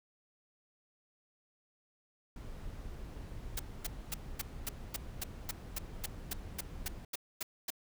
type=noise; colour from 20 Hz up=brown; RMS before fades=-45 dBFS; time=2.36-7.05 s; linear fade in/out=2 ms
type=noise bursts; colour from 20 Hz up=white; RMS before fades=-37 dBFS; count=16; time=3.57-7.704 s; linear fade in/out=5 ms; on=24 ms; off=250 ms
effects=none